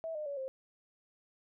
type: tone with pitch steps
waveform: sine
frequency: 651 / 607.4 / 566.7 / 528.8 Hz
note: E5 / D#5 / C#5 / C5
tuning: -22 / -42 / +38 / +18 cents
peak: -36 dBFS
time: 0.04-0.48 s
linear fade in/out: 0 ms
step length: 110 ms
effects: none